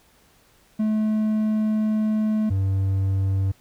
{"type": "tone pair in turn", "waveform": "triangle", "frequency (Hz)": [215.7, 96.58], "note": ["A3", "G2"], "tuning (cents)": [-34, -25], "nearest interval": "octave + major second", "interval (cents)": 1391, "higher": "first", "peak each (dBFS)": -17, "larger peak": "neither", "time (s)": [[0.79, 2.5], [2.5, 3.52]], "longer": "first", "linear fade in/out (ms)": 10, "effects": ["pink hiss -58 dBFS RMS until 3.6 s"]}